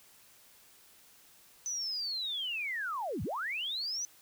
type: linear two-way sweep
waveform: sine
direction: down then up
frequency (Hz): 6080 to 72.2 to 6080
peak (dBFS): -33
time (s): 1.66-4.05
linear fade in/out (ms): 0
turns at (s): 3.23
effects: white hiss -60 dBFS RMS until 4.21 s